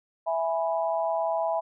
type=chord; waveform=sine; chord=E major; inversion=none; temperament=equal; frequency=659.3 / 830.6 / 987.8 Hz; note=E5 / G#5 / B5; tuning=0 / 0 / 0 cents; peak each=-26 / -30 / -32 dBFS; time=0.26-1.61 s; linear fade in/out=20 ms; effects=none